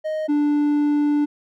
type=tone pair in turn; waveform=triangle; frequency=622.3 / 293.7 Hz; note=D#5 / D4; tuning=0 / 0 cents; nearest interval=octave + minor second; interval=1300 cents; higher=first; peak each=-20 / -14 dBFS; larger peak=second; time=0.04-0.28 / 0.28-1.26 s; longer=second; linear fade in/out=20 ms; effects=none